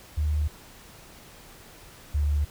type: tone pair in turn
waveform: sine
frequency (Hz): 75.4 / 73.25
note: D2 / D2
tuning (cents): +46 / -4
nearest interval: minor second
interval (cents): 50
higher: first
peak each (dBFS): -22 / -21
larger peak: second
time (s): 0.17-0.48 / 2.14-2.45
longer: neither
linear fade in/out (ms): 10
effects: pink hiss -49 dBFS RMS until 2.5 s